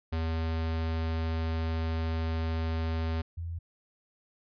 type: tone pair in turn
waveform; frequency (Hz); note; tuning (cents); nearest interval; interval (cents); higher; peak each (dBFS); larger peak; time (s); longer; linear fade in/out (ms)
square / sine; 81.2 / 84.35; E2 / E2; -26 / +40; minor second; 66; second; -29 / -33; first; 0.12-3.22 / 3.37-3.59; first; 10
effects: resampled to 11025 Hz